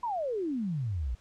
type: exponential sweep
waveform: sine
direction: down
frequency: 1009 to 55 Hz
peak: -29 dBFS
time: 0.03-1.15 s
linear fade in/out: 5 ms
effects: pink hiss -62 dBFS RMS until 1.2 s + low-pass 7000 Hz 12 dB/octave